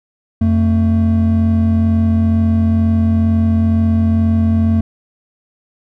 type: tone pair together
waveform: triangle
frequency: 88.58 / 223.6 Hz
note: F2 / A3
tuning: +25 / +28 cents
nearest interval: octave + major third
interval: 1603 cents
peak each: -11 dBFS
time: 0.41-4.81 s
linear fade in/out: 5 ms
effects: none